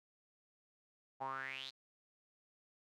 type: tone with band-pass filter sweep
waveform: sawtooth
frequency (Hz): 133.4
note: C3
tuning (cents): +34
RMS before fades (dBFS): -44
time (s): 1.2-1.71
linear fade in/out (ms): 20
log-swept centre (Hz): 780 to 4300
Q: 7.8
effects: none